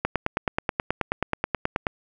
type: click train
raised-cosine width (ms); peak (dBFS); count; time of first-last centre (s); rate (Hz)
0.5; -7; 18; 0.05-1.868; 9.35
effects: none